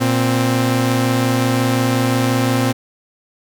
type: tone pair together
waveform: sawtooth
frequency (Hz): 118.38 / 262.4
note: A#2 / C4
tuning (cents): +27 / +5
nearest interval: octave + major second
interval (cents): 1378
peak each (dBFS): -13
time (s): 0-2.73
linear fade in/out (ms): 20
effects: none